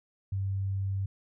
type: tone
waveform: sine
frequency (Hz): 97.3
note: G2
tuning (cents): -12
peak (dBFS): -28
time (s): 0.32-1.06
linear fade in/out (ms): 5
effects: none